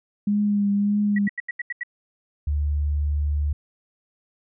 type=tone with vibrato; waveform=sine; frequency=204.3 Hz; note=G#3; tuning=28 cents flat; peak=-18 dBFS; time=0.27-1.28 s; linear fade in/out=5 ms; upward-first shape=triangle; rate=1.7 Hz; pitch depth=30 cents each way
type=tone bursts; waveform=sine; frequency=1931 Hz; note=B6; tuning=39 cents flat; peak=-25 dBFS; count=7; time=1.16-1.834 s; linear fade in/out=5 ms; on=26 ms; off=82 ms
type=tone; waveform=sine; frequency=73.42 Hz; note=D2; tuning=in tune; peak=-20 dBFS; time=2.47-3.53 s; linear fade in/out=5 ms
effects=none